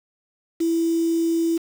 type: tone with quantisation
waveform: sine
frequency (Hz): 331.4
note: E4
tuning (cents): +9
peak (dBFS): -18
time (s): 0.6-1.58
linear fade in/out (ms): 10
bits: 6
effects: none